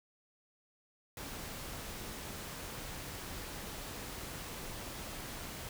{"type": "noise", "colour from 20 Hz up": "pink", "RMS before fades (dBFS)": -44, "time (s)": [1.17, 5.69], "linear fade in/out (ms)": 2, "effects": []}